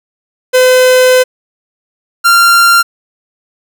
45% pulse tone pair in turn, 509 / 1383.4 Hz, C5 / F6, -48 / -17 cents, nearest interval octave + perfect fourth, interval 1731 cents, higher second, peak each -4 dBFS, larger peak neither, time 0.53-1.24 / 2.24-2.83 s, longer first, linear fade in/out 20 ms, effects none

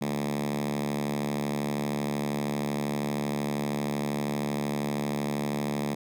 5% pulse tone with high-pass filter, 72.8 Hz, D2, 15 cents flat, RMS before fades -30 dBFS, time 0.01-5.95 s, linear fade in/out 10 ms, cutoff 180 Hz, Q 8.9, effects none

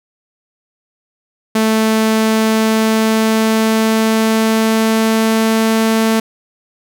sawtooth tone with pitch glide, 220 to 222.6 Hz, A3 to A3, 0 to +20 cents, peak -7 dBFS, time 1.55-6.2 s, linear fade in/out 5 ms, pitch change +20 cents, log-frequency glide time 2.03-5.8 s, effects none

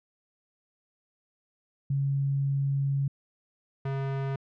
sine / square tone pair in turn, 138.59 / 136.29 Hz, C#3 / C#3, 0 / -29 cents, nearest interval unison, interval 29 cents, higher first, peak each -24 / -29 dBFS, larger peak first, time 1.9-3.08 / 3.85-4.36 s, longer first, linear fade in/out 5 ms, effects low-pass 2000 Hz 12 dB/octave

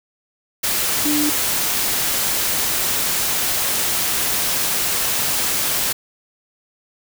sine tone in noise, 297.3 Hz, D4, 21 cents sharp, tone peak -18 dBFS, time 1.05-1.3 s, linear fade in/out 10 ms, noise white, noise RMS -20 dBFS, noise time 0.63-5.93 s, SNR -1 dB, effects none

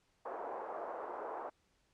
pink band-pass noise, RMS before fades -43 dBFS, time 0.25-1.5 s, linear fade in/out 10 ms, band 450 to 1100 Hz, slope 24 dB/octave, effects pink hiss -75 dBFS RMS until 1.93 s + low-pass 8000 Hz 12 dB/octave

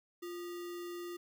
sine tone with sample-and-hold, 349.2 Hz, F4, in tune, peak -40 dBFS, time 0.22-1.17 s, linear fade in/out 10 ms, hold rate 1575 Hz, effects none

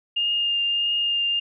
sine tone with vibrato, 2820 Hz, F7, 16 cents sharp, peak -20 dBFS, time 0.16-1.4 s, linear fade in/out 10 ms, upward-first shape triangle, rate 1.6 Hz, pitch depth 14 cents each way, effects none

